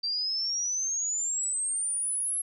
sine exponential sweep, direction up, 4655 to 11175 Hz, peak -27 dBFS, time 0.03-2.42 s, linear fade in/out 10 ms, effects none

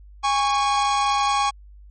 45% pulse tone pair together, 818.4 / 1108.7 Hz, G#5 / C#6, -26 / 0 cents, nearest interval perfect fourth, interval 526 cents, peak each -21 / -21 dBFS, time 0.23-1.51 s, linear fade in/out 20 ms, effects added 50 Hz sine -42 dBFS peak until 1.9 s + MP3 32 kbps

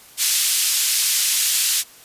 white band-pass noise, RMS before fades -19 dBFS, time 0.17-1.84 s, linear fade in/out 50 ms, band 3000 to 11000 Hz, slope 12 dB/octave, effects white hiss -46 dBFS RMS until 2.04 s + resampled to 32000 Hz

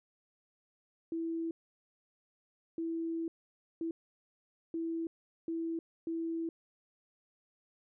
sine tone bursts at uneven times, 329.6 Hz, E4, in tune, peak -33 dBFS, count 6, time 1.12-1.51 / 2.78-3.28 / 3.81-3.91 / 4.74-5.07 / 5.48-5.79 / 6.07-6.49 s, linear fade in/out 2 ms, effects none

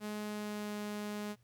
sawtooth tone with pitch glide, 210.5 to 208.4 Hz, G#3 to G#3, +24 to +6 cents, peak -34 dBFS, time 0-1.36 s, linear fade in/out 50 ms, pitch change -18 cents, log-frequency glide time 0.2-0.76 s, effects added 120 Hz sine -65 dBFS peak until 1.43 s + pink hiss -75 dBFS RMS until 1.43 s

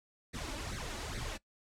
pink noise with flanger, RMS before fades -40 dBFS, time 0.33-1.38 s, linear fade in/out 20 ms, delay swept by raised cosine 0.48 to 3.48 ms, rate 2.4 Hz, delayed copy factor +0.8, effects noise-tail reverb RT60 0.1 s tail -20 dB re dry + low-pass 8000 Hz 12 dB/octave

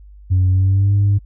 sine tone with pitch glide, 92.5 to 100.87 Hz, F#2 to G2, 0 to +50 cents, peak -9 dBFS, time 0.3-1.19 s, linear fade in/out 20 ms, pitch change +150 cents, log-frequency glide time 0.49-0.94 s, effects tanh soft clip ceiling -9 dBFS + added 50 Hz sine -38 dBFS peak until 1.25 s

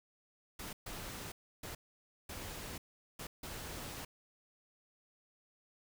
pink noise bursts at uneven times, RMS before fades -45 dBFS, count 6, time 0.59-0.73 / 0.86-1.32 / 1.63-1.75 / 2.29-2.78 / 3.19-3.27 / 3.43-4.05 s, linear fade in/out 5 ms, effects none

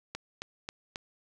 click train, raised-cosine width 0.2 ms, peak -19 dBFS, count 4, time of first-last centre 0.15-0.959 s, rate 3.71 Hz, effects none

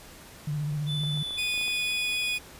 sine tone with vibrato, 148.4 Hz, D3, 18 cents sharp, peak -27 dBFS, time 0.47-1.23 s, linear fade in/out 5 ms, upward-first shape sine, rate 15 Hz, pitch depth 50 cents each way
triangle tone with pitch glide, 3500 to 3381 Hz, A7 to G#7, -10 to +30 cents, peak -30 dBFS, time 0.86-2.39 s, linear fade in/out 50 ms, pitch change -60 cents, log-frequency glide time 1.1-2.19 s
clicks, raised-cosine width 1 ms, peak -31 dBFS, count 7, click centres 1.036 / 1.174 / 1.308 / 1.541 / 1.578 / 1.613 / 1.681 s
40% pulse tone, 2476 Hz, D#7, 9 cents flat, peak -27 dBFS, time 1.37-2.39 s, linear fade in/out 20 ms
effects pink hiss -48 dBFS RMS until 2.59 s + resampled to 32000 Hz

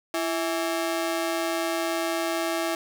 sawtooth ring-modulated tone, 493.9 Hz, B4, in tune, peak -18 dBFS, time 0.14-2.75 s, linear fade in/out 2 ms, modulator 158 Hz, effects none

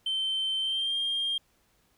sine tone with pitch glide, 3100 to 3209 Hz, G7 to G7, -20 to +40 cents, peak -25 dBFS, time 0.06-1.38 s, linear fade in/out 5 ms, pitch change +60 cents, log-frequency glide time 0.6-0.97 s, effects tanh soft clip ceiling -24 dBFS + pink hiss -68 dBFS RMS until 1.97 s

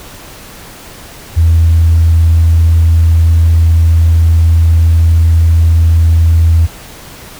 sine tone, 82.41 Hz, E2, in tune, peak -3 dBFS, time 1.36-6.67 s, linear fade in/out 20 ms, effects tanh soft clip ceiling 0 dBFS + pink hiss -32 dBFS RMS until 7.39 s

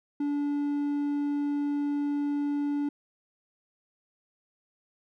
triangle tone, 288.7 Hz, D4, 30 cents flat, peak -24 dBFS, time 0.2-2.89 s, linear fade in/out 5 ms, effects none

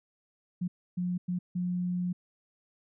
sine tone bursts at uneven times, 178.8 Hz, F3, 41 cents sharp, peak -28 dBFS, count 4, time 0.61-0.68 / 0.97-1.18 / 1.28-1.39 / 1.55-2.13 s, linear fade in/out 10 ms, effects none

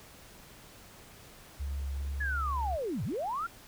sine tone with vibrato, 69.3 Hz, C#2, in tune, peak -32 dBFS, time 1.59-2.77 s, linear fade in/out 20 ms, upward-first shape sine, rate 2.5 Hz, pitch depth 13 cents each way
sine linear two-way sweep, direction down then up, 1731 to 82.6 to 1426 Hz, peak -31 dBFS, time 2.2-3.47 s, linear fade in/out 10 ms, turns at 3.04 s
effects pink hiss -53 dBFS RMS until 3.67 s

